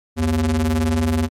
square ring-modulated tone, 77.78 Hz, D#2, in tune, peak -14 dBFS, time 0.16-1.29 s, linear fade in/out 50 ms, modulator 165 Hz, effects MP3 64 kbps

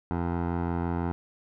15% pulse tone with low-pass filter, 85.9 Hz, F2, 28 cents flat, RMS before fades -29 dBFS, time 0.11-1.12 s, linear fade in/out 0 ms, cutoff 1100 Hz, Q 1.4, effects none

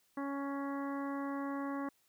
harmonic tone, 278.6 Hz, C#4, 9 cents sharp, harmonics 1 / 2 / 3 / 4 / 5 / 6 / 7, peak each -37 / -45 / -47 / -44 / -53 / -52 / -54 dBFS, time 0.17-1.89 s, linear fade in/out 5 ms, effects white hiss -73 dBFS RMS until 2.08 s

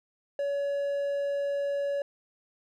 triangle tone, 565 Hz, C#5, 33 cents sharp, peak -25 dBFS, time 0.39-2.02 s, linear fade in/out 2 ms, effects none

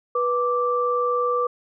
sine tone pair together, 489.6 / 1171.9 Hz, B4 / D6, -15 / -4 cents, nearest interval octave + minor third, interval 1511 cents, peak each -22 dBFS, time 0.15-1.47 s, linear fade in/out 5 ms, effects none

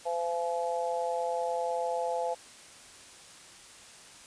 harmonic tone, 170.4 Hz, F3, 42 cents flat, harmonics 3 / 4 / 5, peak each -32 / -33 / -34 dBFS, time 0.05-2.35 s, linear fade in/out 20 ms, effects white hiss -51 dBFS RMS until 4.26 s + resampled to 22050 Hz

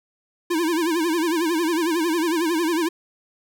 square tone with vibrato, 330.4 Hz, E4, 4 cents sharp, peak -20 dBFS, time 0.5-2.89 s, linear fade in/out 10 ms, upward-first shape sine, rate 11 Hz, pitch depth 120 cents each way, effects none

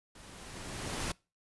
pink noise with level ramp, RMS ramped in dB -53 to -34 dBFS, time 0.15-1.12 s, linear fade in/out 5 ms, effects noise-tail reverb RT60 0.3 s tail -24 dB re dry + resampled to 24000 Hz

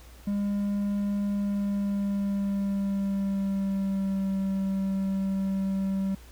triangle tone with pitch glide, 202.4 to 193.48 Hz, G#3 to G3, -44 to -22 cents, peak -23 dBFS, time 0.27-6.15 s, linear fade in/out 5 ms, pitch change -78 cents, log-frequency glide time 1.25-4.34 s, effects added 60 Hz sine -47 dBFS peak until 6.31 s + pink hiss -54 dBFS RMS until 6.31 s

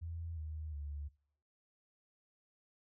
sine tone with pitch steps, 83.3 / 77.72 / 72.52 Hz, E2 / D#2 / D2, +19 / -1 / -21 cents, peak -40 dBFS, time 0.01-1.09 s, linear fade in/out 20 ms, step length 360 ms, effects noise-tail reverb RT60 0.6 s tail -23 dB re dry

